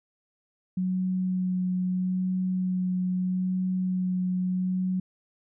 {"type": "tone with vibrato", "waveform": "sine", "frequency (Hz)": 184, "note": "F#3", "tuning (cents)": -9, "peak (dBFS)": -24, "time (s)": [0.77, 5], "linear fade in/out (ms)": 5, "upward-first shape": "sine", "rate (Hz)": 0.78, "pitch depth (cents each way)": 11, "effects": []}